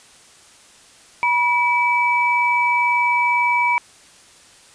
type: tone pair together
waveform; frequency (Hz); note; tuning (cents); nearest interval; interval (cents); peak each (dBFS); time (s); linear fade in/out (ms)
sine; 967.5 / 2301; B5 / D7; -36 / -36; octave + minor third; 1500; -17 / -18; 1.23-3.78; 0
effects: white hiss -48 dBFS RMS until 4.74 s + resampled to 22050 Hz